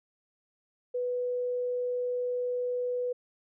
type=tone; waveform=sine; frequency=493.9 Hz; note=B4; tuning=in tune; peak=-28 dBFS; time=0.94-3.13 s; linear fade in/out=10 ms; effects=none